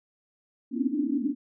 pink band-pass noise, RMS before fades -27 dBFS, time 0.71-1.35 s, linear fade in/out 50 ms, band 240 to 310 Hz, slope 96 dB/octave, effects none

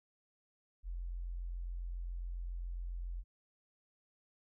sine tone, 43.65 Hz, F1, in tune, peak -38 dBFS, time 0.83-3.24 s, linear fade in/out 50 ms, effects none

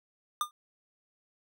square tone with exponential decay, 1206 Hz, D6, 46 cents sharp, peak -24 dBFS, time 0.41-0.51 s, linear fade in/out 1 ms, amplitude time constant 21 ms, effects none

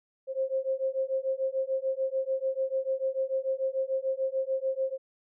sine beating tone pair, 527 / 533.8 Hz, C5 / C5, +12 / +35 cents, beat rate 6.8 Hz, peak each -30 dBFS, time 0.27-4.98 s, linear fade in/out 50 ms, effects none

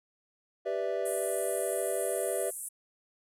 triangle chord, E minor seventh, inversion first, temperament equal, 392 / 493.9 / 587.3 / 659.3 Hz, G4 / B4 / D5 / E5, 0 / 0 / 0 / 0 cents, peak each -33 dBFS, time 0.65-2.51 s, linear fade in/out 20 ms
white band-pass noise, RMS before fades -40 dBFS, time 1.05-2.69 s, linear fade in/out 10 ms, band 8500 to 11000 Hz, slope 48 dB/octave
effects none

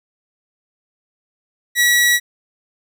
sawtooth tone, 1932 Hz, B6, 39 cents flat, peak -8 dBFS, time 1.75-2.2 s, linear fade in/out 50 ms, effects none

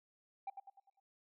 sine tone with echo, 784 Hz, G5, in tune, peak -36 dBFS, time 0.47-0.5 s, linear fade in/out 5 ms, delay 100 ms, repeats 5, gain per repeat -7 dB, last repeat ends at 1 s, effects noise-tail reverb RT60 0.4 s tail -24 dB re dry + tanh soft clip ceiling -38 dBFS

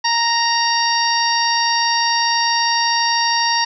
harmonic tone with a mistuned harmonic, 932.3 Hz, A#5, in tune, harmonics 1 / 2 / 3 / 4 / 5 / 6, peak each -18 / -22 / -28 / -29 / -21 / -21 dBFS, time 0.04-3.65 s, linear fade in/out 10 ms, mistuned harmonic 5, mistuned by -15 cents, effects none

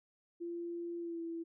sine tone with pitch glide, 342.7 to 332.9 Hz, F4 to E4, -33 to +17 cents, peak -38 dBFS, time 0.4-1.44 s, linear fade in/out 20 ms, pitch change -50 cents, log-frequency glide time 0.99-1.21 s, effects none

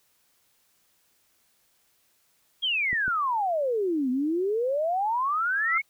sine exponential two-way sweep, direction down then up, 3322 to 246.2 to 2243 Hz, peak -23 dBFS, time 2.62-5.82 s, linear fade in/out 20 ms, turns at 4.1 s
clicks, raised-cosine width 3 ms, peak -25 dBFS, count 2, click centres 2.93 / 3.08 s
sine tone with exponential growth, 1331 Hz, E6, 16 cents sharp, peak -22 dBFS, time 5.32-5.78 s, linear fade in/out 5 ms, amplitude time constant 100 ms
effects white hiss -67 dBFS RMS until 5.89 s

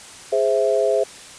sine chord, Ab augmented, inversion none, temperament equal, 415.3 / 523.3 / 659.3 Hz, Ab4 / C5 / E5, 0 / 0 / 0 cents, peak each -20 dBFS, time 0.32-1.04 s, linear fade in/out 10 ms, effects white hiss -40 dBFS RMS until 1.38 s + resampled to 22050 Hz

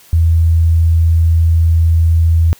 sine tone, 82.41 Hz, E2, in tune, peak -7 dBFS, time 0.13-2.53 s, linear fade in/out 0 ms, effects white hiss -44 dBFS RMS until 2.59 s

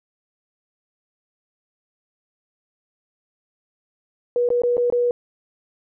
sine tone with dropouts, 484.5 Hz, B4, 33 cents flat, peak -16 dBFS, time 4.36-5.11 s, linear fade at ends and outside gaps 1 ms, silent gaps 4.489-4.503 / 4.619-4.635 / 4.769-4.779 / 4.901-4.924 s, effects none

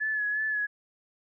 sine tone with vibrato, 1710 Hz, A6, 50 cents flat, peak -26 dBFS, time 0-0.67 s, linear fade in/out 20 ms, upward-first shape sine, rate 2.8 Hz, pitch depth 35 cents each way, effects none

